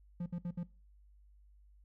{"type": "tone bursts", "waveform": "triangle", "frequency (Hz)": 174.61, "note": "F3", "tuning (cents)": 0, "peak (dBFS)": -33, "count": 4, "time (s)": [0.2, 0.633], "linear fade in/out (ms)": 5, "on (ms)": 61, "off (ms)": 63, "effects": ["noise-tail reverb RT60 0.3 s tail -19 dB re dry", "added 50 Hz sine -59 dBFS peak until 1.84 s"]}